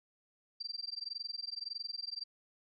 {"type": "tone with amplitude modulation", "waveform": "sine", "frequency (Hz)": 4699, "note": "D8", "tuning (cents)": 0, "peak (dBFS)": -35, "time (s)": [0.6, 2.24], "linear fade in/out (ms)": 10, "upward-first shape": "sine", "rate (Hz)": 21.7, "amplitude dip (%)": 100, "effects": []}